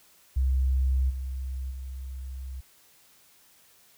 sine tone with level steps, 65.41 Hz, C2, in tune, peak -21 / -30 / -34 dBFS, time 0.36-2.61 s, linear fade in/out 10 ms, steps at 1.09 / 1.7 s, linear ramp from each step 20 ms, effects white hiss -59 dBFS RMS until 3.97 s

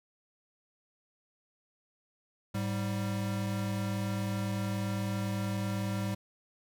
square tone pair together, 105.83 / 196 Hz, G#2 / G3, +33 / 0 cents, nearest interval major seventh, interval 1067 cents, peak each -34 / -35 dBFS, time 2.54-6.15 s, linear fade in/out 10 ms, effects none

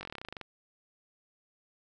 slowing click train, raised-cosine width 0.3 ms, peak -24 dBFS, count 14, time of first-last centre 0.01-0.413 s, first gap 20 ms, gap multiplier 1.07, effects none

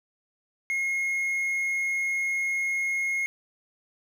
triangle tone, 2155 Hz, C#7, 49 cents flat, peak -23 dBFS, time 0.7-3.26 s, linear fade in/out 0 ms, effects none

